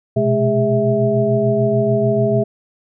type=tone cluster; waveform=sine; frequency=121.3 / 128.1 / 212.4 / 408 / 653 Hz; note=B2 / C3 / G#3 / G#4 / E5; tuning=-31 / -36 / +39 / -31 / -17 cents; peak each=-23 / -20 / -20 / -18 / -18 dBFS; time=0.16-2.44 s; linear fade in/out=10 ms; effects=none